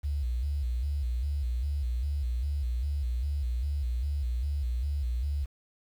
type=tone with vibrato; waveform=sine; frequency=66 Hz; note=C2; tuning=16 cents sharp; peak=-27 dBFS; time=0.03-5.46 s; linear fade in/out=20 ms; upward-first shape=square; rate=2.5 Hz; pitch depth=150 cents each way; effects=9-bit